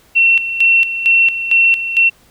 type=tone with tremolo; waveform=sine; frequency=2713 Hz; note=E7; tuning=49 cents sharp; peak=-7 dBFS; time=0.15-2.1 s; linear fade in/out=20 ms; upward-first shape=square; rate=2.2 Hz; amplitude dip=70%; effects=pink hiss -50 dBFS RMS until 2.3 s